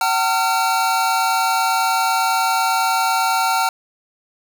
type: tone cluster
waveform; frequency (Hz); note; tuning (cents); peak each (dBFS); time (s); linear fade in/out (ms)
square; 760 / 900 / 1374; F#5 / A5 / F6; +46 / +39 / -29; -21; 0.01-3.69; 2
effects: none